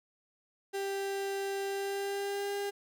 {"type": "tone with pitch glide", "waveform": "35% pulse", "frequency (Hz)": [393.6, 402.6], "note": ["G4", "G4"], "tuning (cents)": [7, 46], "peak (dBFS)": -31, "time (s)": [0.73, 2.71], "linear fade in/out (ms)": 20, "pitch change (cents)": 39, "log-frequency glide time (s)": [1.66, 2.55], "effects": []}